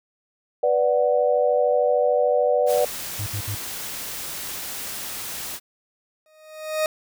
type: chord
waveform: sine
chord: B minor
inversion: none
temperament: equal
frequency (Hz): 493.9 / 587.3 / 740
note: B4 / D5 / F#5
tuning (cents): 0 / 0 / 0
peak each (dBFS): -20 / -20 / -25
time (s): 0.63-2.85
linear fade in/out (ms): 5
type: noise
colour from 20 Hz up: white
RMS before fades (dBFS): -32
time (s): 2.66-5.6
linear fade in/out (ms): 50
type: tone bursts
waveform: triangle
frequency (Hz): 102.8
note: G#2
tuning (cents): -17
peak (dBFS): -24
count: 3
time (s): 3.19-3.551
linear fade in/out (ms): 5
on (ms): 75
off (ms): 68
type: tone with exponential growth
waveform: 40% pulse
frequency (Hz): 622.3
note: D#5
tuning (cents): 0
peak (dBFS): -17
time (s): 6.26-6.86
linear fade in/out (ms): 1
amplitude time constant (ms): 130
effects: none